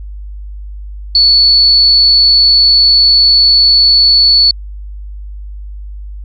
sine tone, 4435 Hz, C#8, in tune, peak -4 dBFS, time 1.15-4.51 s, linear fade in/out 2 ms, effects added 50 Hz sine -23 dBFS peak until 6.24 s

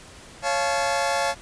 sawtooth chord, Db augmented, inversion none, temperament just, 554.4 / 693 / 866.2 Hz, Db5 / F5 / A5, 0 / -14 / -27 cents, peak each -22 dBFS, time 0.42-1.35 s, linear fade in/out 50 ms, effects pink hiss -45 dBFS RMS until 1.41 s + resampled to 22050 Hz

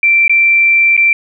sine tone with dropouts, 2349 Hz, D7, in tune, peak -6 dBFS, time 0.03-1.13 s, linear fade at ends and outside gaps 2 ms, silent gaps 0.28-0.295 / 0.967-0.976 s, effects none

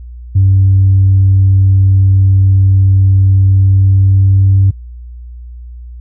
sine tone with pitch glide, 96.3 to 96.97 Hz, G2 to G2, -30 to -18 cents, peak -3 dBFS, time 0.35-4.71 s, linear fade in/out 10 ms, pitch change +12 cents, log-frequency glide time 3.34-4.55 s, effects tanh soft clip ceiling -1 dBFS + added 60 Hz sine -26 dBFS peak until 6 s

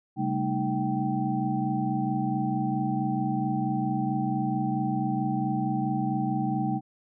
sine tone cluster, 134.3 / 197.2 / 221.7 / 308.1 / 776 Hz, C3 / G3 / A3 / D#4 / G5, +46 / +11 / +13 / -17 / -18 cents, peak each -31 dBFS, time 0.16-6.81 s, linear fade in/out 50 ms, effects none

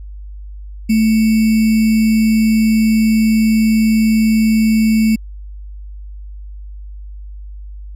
sine tone with sample-and-hold, 220 Hz, A3, in tune, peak -9 dBFS, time 0.89-5.16 s, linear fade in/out 10 ms, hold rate 2450 Hz, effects added 50 Hz sine -28 dBFS peak until 7.95 s + resampled to 32000 Hz

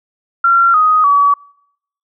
sine tone with pitch steps, 1371 / 1250 / 1139.6 Hz, F6 / D#6 / C#6, -32 / +8 / +48 cents, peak -7 dBFS, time 0.44-1.34 s, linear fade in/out 5 ms, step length 300 ms, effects noise-tail reverb RT60 0.7 s tail -25 dB re dry

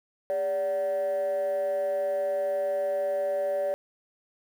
sine tone with frequency modulation, 577 Hz, D5, 31 cents flat, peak -23 dBFS, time 0.3-3.74 s, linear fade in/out 0 ms, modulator 173 Hz, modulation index 0.44, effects tanh soft clip ceiling -23 dBFS + 9-bit

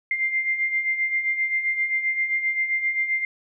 sine beating tone pair, 2093 / 2100.6 Hz, C7 / C7, 0 / +6 cents, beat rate 7.6 Hz, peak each -29 / -22 dBFS, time 0.11-3.25 s, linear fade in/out 2 ms, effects none

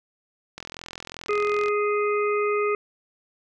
click train, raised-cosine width 0.2 ms, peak -18 dBFS, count 48, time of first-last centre 0.58-1.683 s, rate 42.6 Hz
harmonic tone, 415.3 Hz, G#4, in tune, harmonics 1 / 3 / 5 / 6, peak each -22 / -27 / -33 / -34 dBFS, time 1.29-2.75 s, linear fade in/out 2 ms
effects none

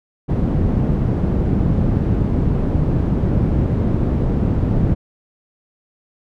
white low-pass noise, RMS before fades -17 dBFS, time 0.28-4.95 s, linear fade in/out 20 ms, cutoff 180 Hz, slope 12 dB/octave, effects none

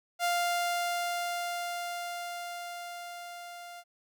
sawtooth tone with level ramp, 698.5 Hz, F5, in tune, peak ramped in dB -22 to -40 dBFS, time 0.19-3.84 s, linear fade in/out 50 ms, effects none

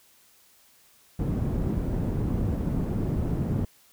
white low-pass noise, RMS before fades -27 dBFS, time 1.19-3.65 s, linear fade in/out 5 ms, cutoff 190 Hz, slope 12 dB/octave, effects white hiss -59 dBFS RMS until 3.92 s

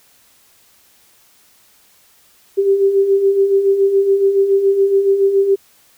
sine beating tone pair, 387.5 / 394.6 Hz, G4 / G4, -20 / +11 cents, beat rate 7.1 Hz, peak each -19 / -11 dBFS, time 2.57-5.56 s, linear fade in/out 20 ms, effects white hiss -52 dBFS RMS until 5.97 s

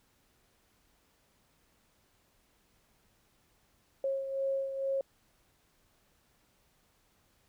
sine beating tone pair, 542 / 544.2 Hz, C#5 / C#5, -39 / -32 cents, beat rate 2.2 Hz, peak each -31 / -39 dBFS, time 4.04-5.01 s, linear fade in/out 2 ms, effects pink hiss -70 dBFS RMS until 7.48 s

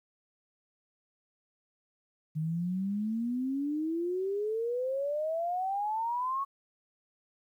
sine exponential sweep, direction up, 152.6 to 1117 Hz, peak -29 dBFS, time 2.35-6.45 s, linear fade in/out 20 ms, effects 11-bit

